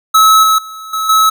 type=tone with level steps; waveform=square; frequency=1294 Hz; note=E6; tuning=32 cents flat; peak=-5 / -8 / -27 / -15 / -7 dBFS; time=0.14-1.3 s; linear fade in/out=10 ms; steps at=0.43 / 0.58 / 0.93 / 1.09 s; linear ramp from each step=5 ms; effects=none